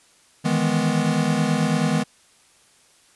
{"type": "chord", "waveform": "square", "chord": "E major seventh", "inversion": "third", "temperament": "equal", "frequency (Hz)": [155.56, 164.81, 207.7, 246.9], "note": ["D#3", "E3", "G#3", "B3"], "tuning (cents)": [0, 0, 0, 0], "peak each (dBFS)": -25, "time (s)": [0.44, 2.04], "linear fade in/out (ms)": 20, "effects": ["white hiss -56 dBFS RMS until 3.15 s", "resampled to 24000 Hz"]}